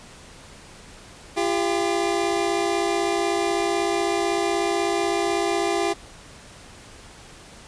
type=tone pair together; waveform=25% pulse; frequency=342.4 / 398.5 Hz; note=F4 / G4; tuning=-34 / +28 cents; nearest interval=minor third; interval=262 cents; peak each=-20 dBFS; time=1.36-5.94 s; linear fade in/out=20 ms; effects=pink hiss -45 dBFS RMS until 7.67 s + resampled to 22050 Hz